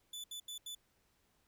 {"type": "tone bursts at uneven times", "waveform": "sawtooth", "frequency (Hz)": 3484, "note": "A7", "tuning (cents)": -18, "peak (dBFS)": -40, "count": 4, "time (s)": [[0.13, 0.24], [0.31, 0.4], [0.48, 0.58], [0.66, 0.75]], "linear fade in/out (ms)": 5, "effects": ["pink hiss -75 dBFS RMS until 1.47 s"]}